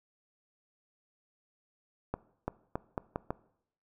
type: accelerating click train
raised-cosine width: 1 ms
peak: -18 dBFS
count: 6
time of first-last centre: 2.14-3.306 s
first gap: 340 ms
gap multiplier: 0.81
effects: noise-tail reverb RT60 0.7 s tail -20 dB re dry